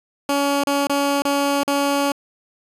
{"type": "tone with dropouts", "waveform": "15% pulse", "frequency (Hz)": 282.1, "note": "C#4", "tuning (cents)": 30, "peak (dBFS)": -11, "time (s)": [0.29, 2.12], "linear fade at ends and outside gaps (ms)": 2, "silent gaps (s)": [[0.637, 0.67], [0.871, 0.896], [1.221, 1.251], [1.634, 1.677]], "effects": ["resampled to 32000 Hz"]}